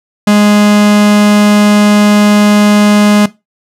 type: tone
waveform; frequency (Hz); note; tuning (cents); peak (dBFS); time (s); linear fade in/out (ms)
45% pulse; 207.7; G#3; 0; -4; 0.27-3.26; 5
effects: noise-tail reverb RT60 0.2 s tail -17 dB re dry + low-pass 11000 Hz 12 dB/octave